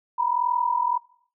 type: tone pair together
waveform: sine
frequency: 946.1 / 987.8 Hz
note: A#5 / B5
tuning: +25 / 0 cents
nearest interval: minor second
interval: 75 cents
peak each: -23 dBFS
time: 0.18-0.98 s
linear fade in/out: 10 ms
effects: noise-tail reverb RT60 0.6 s tail -23 dB re dry